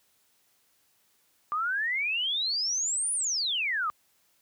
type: exponential two-way sweep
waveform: sine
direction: up then down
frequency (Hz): 1174.7 to 9956 to 1174.7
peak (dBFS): -26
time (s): 1.52-3.9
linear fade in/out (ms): 0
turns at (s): 3.13
effects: white hiss -68 dBFS RMS until 4.41 s + high-pass 60 Hz 12 dB/octave